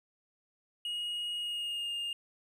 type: tone with pitch glide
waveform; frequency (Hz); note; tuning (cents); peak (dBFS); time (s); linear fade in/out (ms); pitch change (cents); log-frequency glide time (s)
triangle; 2881 to 2823; F#7 to F7; -47 to +18; -32; 0.85-2.13; 2; -35; 1.39-1.93
effects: none